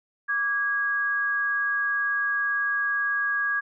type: tone pair together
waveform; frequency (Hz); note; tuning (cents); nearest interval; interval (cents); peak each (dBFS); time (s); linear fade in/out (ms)
sine; 1163 / 1647; D6 / G#6; -17 / -15; tritone; 602; -31 / -23; 0.28-3.61; 20
effects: none